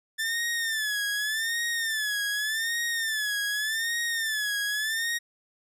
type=tone with vibrato; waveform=sawtooth; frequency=1760 Hz; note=A6; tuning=in tune; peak=-23 dBFS; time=0.18-5.19 s; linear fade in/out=20 ms; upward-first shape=sine; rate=0.85 Hz; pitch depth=110 cents each way; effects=resampled to 32000 Hz